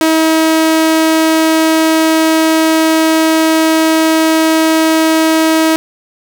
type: tone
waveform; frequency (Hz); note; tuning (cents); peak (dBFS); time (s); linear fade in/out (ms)
sawtooth; 319.9; D#4; +48; -4; 0.01-5.76; 0
effects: none